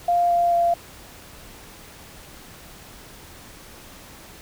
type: tone with pitch steps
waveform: sine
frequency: 698.5 / 693.3 / 688.1 Hz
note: F5 / F5 / F5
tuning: 0 / -13 / -26 cents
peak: -16 dBFS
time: 0.08-0.74 s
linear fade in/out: 5 ms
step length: 220 ms
effects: pink hiss -44 dBFS RMS until 4.41 s